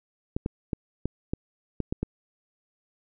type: clicks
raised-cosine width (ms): 3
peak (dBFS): -14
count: 8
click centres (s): 0.365 / 0.461 / 0.732 / 1.056 / 1.335 / 1.803 / 1.925 / 2.03
effects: none